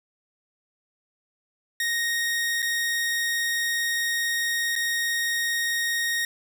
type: tone with dropouts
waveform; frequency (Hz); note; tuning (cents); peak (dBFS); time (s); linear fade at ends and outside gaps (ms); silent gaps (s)
sawtooth; 1864.7; A#6; 0; -20; 1.8-6.25; 2; 2.621-2.626 / 4.755-4.761
effects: none